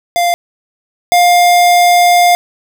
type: tone pair in turn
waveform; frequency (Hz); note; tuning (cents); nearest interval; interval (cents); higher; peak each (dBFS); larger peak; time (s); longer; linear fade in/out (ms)
square; 697 / 705.1; F5 / F5; -4 / +16; unison; 20; second; -10 / -6; second; 0.16-0.34 / 1.12-2.35; second; 0
effects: none